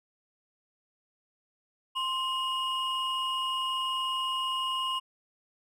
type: tone pair together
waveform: triangle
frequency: 1046.5 / 2872 Hz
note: C6 / F7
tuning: 0 / +48 cents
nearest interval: octave + perfect fourth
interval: 1748 cents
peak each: -29 / -30 dBFS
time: 1.95-5 s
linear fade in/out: 20 ms
effects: none